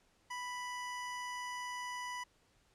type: tone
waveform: 25% pulse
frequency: 987.8 Hz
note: B5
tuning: in tune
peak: -36 dBFS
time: 0.3-2.24 s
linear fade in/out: 10 ms
effects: pink hiss -71 dBFS RMS until 2.74 s + low-pass 9000 Hz 12 dB/octave